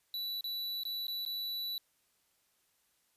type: tone with dropouts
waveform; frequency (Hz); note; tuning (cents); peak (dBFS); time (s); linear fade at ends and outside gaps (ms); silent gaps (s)
square; 3951; B7; 0; -36; 0.14-1.78; 1; 0.409-0.442 / 0.834-0.852 / 1.069-1.081 / 1.251-1.262
effects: white hiss -74 dBFS RMS until 3.16 s + resampled to 32000 Hz